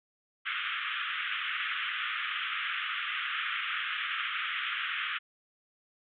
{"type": "band-pass noise", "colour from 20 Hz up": "pink", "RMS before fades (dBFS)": -34, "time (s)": [0.45, 5.19], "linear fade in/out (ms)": 20, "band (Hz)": [1200, 3400], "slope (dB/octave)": 96, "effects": []}